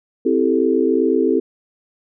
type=chord; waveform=sine; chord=A minor seventh; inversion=first; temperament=equal; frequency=261.6 / 329.6 / 392 / 440 Hz; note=C4 / E4 / G4 / A4; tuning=0 / 0 / 0 / 0 cents; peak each=-19 dBFS; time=0.25-1.4 s; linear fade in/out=10 ms; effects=none